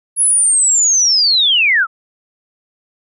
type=linear sweep; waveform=sine; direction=down; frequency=10600 to 1244.5 Hz; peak=-9 dBFS; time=0.16-1.87 s; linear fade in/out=50 ms; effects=none